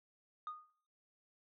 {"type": "tone with exponential decay", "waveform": "sine", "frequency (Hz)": 1232, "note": "D#6", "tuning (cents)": -17, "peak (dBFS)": -36, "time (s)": [0.47, 0.7], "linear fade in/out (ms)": 1, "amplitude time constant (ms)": 49, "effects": ["noise-tail reverb RT60 0.5 s tail -17 dB re dry", "tanh soft clip ceiling -38 dBFS"]}